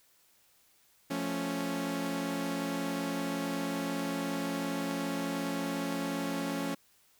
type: chord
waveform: sawtooth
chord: F augmented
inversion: none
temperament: equal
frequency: 174.61 / 220 / 277.2 Hz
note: F3 / A3 / C#4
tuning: 0 / 0 / 0 cents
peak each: -34 / -35 / -30 dBFS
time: 1.1-6.75 s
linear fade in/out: 10 ms
effects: white hiss -66 dBFS RMS until 7.19 s